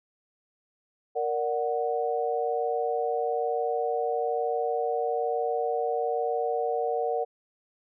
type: chord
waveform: sine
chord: Bb augmented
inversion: none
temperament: equal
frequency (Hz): 466.2 / 587.3 / 740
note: Bb4 / D5 / F#5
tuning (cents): 0 / 0 / 0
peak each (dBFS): -28 / -32 / -29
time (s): 1.15-7.25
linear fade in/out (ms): 20
effects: none